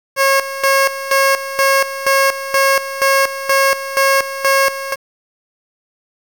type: tone with tremolo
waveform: 15% pulse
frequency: 544 Hz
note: C#5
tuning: 33 cents flat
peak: -4 dBFS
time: 0.16-4.96 s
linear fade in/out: 50 ms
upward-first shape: square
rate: 2.1 Hz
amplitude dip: 75%
effects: 7-bit